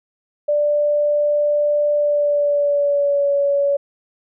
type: tone with pitch glide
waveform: sine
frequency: 589 to 565.3 Hz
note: D5 to C#5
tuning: +5 to +34 cents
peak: -14 dBFS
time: 0.48-3.77 s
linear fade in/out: 10 ms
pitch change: -71 cents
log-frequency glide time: 1.94-3.32 s
effects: none